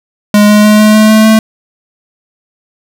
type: tone with pitch steps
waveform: square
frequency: 207.7 / 209.6 / 211.6 / 213.5 / 215.5 / 217.5 / 219.5 Hz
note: G#3 / G#3 / G#3 / G#3 / A3 / A3 / A3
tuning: 0 / +16 / +33 / +48 / -36 / -20 / -4 cents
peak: -3 dBFS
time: 0.34-1.39 s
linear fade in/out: 2 ms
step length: 150 ms
effects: none